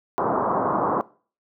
white low-pass noise, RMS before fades -22 dBFS, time 0.18-1.01 s, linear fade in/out 0 ms, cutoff 1200 Hz, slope 48 dB/octave, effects noise-tail reverb RT60 0.4 s tail -20 dB re dry + high-pass 200 Hz 12 dB/octave

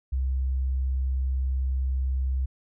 sine tone, 65.41 Hz, C2, in tune, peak -23 dBFS, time 0.12-2.46 s, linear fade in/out 10 ms, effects none

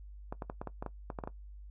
clicks, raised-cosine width 1 ms, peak -24 dBFS, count 11, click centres 0.325 / 0.422 / 0.499 / 0.615 / 0.673 / 0.825 / 0.863 / 1.102 / 1.188 / 1.238 / 1.275 s, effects noise-tail reverb RT60 0.1 s tail -17 dB re dry + added 50 Hz sine -46 dBFS peak until 1.7 s

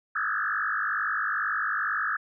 sine tone with frequency modulation, 1487 Hz, F#6, 8 cents sharp, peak -25 dBFS, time 0.15-2.17 s, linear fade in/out 10 ms, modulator 51.1 Hz, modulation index 5, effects none

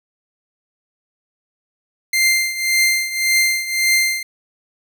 sawtooth tone with tremolo, 2093 Hz, C7, in tune, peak -8 dBFS, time 2.13-4.23 s, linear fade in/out 5 ms, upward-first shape triangle, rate 1.8 Hz, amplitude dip 80%, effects none

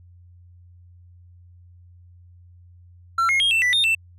triangle tone with pitch steps, 1353 / 2150 / 3244 / 2676 / 1976 / 3660 / 2669 Hz, E6 / C7 / G#7 / E7 / B6 / A#7 / E7, +45 / +47 / -41 / +25 / 0 / -32 / +21 cents, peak -15 dBFS, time 3.18-3.95 s, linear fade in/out 5 ms, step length 110 ms, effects added 88 Hz sine -46 dBFS peak until 4.18 s + resampled to 32000 Hz

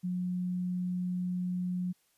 sine tone, 180.3 Hz, F#3, 45 cents flat, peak -30 dBFS, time 0.03-1.93 s, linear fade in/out 20 ms, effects white hiss -71 dBFS RMS until 2.17 s + resampled to 32000 Hz

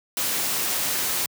white noise, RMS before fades -25 dBFS, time 0.17-1.26 s, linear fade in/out 2 ms, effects high-pass 100 Hz 12 dB/octave

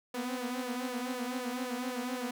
sawtooth tone with flanger, 249.4 Hz, B3, 17 cents sharp, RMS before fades -36 dBFS, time 0.14-2.31 s, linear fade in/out 5 ms, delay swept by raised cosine 1.7 to 7.2 ms, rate 3.9 Hz, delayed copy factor +0.65, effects none

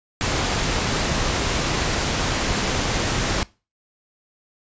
pink noise, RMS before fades -22 dBFS, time 0.21-3.43 s, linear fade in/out 0 ms, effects noise-tail reverb RT60 0.3 s tail -22 dB re dry + resampled to 16000 Hz

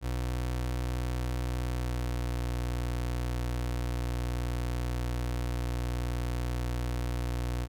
30% pulse tone with pitch glide, 61.6 to 60.61 Hz, B1 to B1, -4 to -32 cents, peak -27 dBFS, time 0.01-7.68 s, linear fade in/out 50 ms, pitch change -28 cents, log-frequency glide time 1.65-2.14 s, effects none

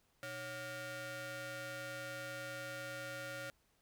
sawtooth ring-modulated tone, 430 Hz, A4, 40 cents flat, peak -36 dBFS, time 0.23-3.5 s, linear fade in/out 0 ms, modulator 984 Hz, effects pink hiss -75 dBFS RMS until 3.81 s

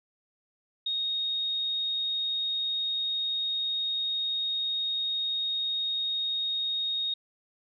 sine tone, 3729 Hz, A#7, in tune, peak -27 dBFS, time 0.86-7.14 s, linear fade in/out 5 ms, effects none

